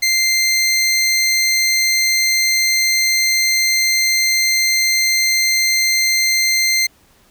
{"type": "tone", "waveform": "20% pulse", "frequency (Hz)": 2088, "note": "C7", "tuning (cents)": -4, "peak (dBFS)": -8, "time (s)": [0.02, 6.87], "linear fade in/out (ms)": 10, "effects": ["pink hiss -53 dBFS RMS until 7.3 s"]}